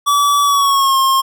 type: tone with pitch glide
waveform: square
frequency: 1148 to 1071.1 Hz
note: D6 to C6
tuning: -40 to +40 cents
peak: -11 dBFS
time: 0.06-1.22 s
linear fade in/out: 20 ms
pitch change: -120 cents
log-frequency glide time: 0.43-0.97 s
effects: none